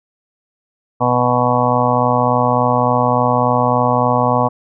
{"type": "harmonic tone", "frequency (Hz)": 123.47, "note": "B2", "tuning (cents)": 0, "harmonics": [1, 2, 4, 5, 6, 7, 8, 9], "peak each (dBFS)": [-20, -20, -20, -20, -20, -20, -20, -20], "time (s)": [1, 4.49], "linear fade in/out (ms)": 20, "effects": []}